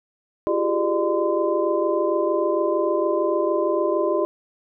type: tone cluster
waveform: sine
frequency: 342.4 / 386.7 / 413.3 / 602 / 1026 Hz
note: F4 / G4 / G#4 / D5 / C6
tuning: -34 / -24 / -8 / +43 / -34 cents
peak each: -24 / -25 / -27 / -23 / -28 dBFS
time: 0.47-4.25 s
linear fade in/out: 0 ms
effects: none